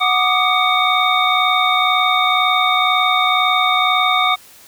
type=tone cluster; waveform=sine; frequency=737 / 1171 / 1233 / 2244 / 3665 Hz; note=F#5 / D6 / D#6 / C#7 / A#7; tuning=-7 / -5 / -16 / +21 / -30 cents; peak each=-19 dBFS; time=0-4.36 s; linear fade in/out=20 ms; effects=white hiss -44 dBFS RMS until 4.67 s